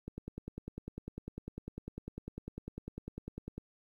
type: click train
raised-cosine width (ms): 3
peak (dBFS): -28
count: 36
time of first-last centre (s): 0.08-3.58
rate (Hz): 10
effects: 11-bit